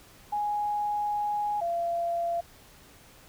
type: tone pair in turn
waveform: sine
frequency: 830.6 / 684.1 Hz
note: G#5 / F5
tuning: 0 / -36 cents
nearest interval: minor third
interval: 336 cents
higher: first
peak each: -26 dBFS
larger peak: neither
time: 0.32-1.61 / 1.61-2.41 s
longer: first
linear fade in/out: 10 ms
effects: pink hiss -54 dBFS RMS until 3.28 s